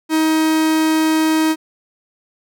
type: tone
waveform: 45% pulse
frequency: 316 Hz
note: D#4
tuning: 27 cents sharp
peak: -13 dBFS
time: 0.09-1.56 s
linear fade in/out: 50 ms
effects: none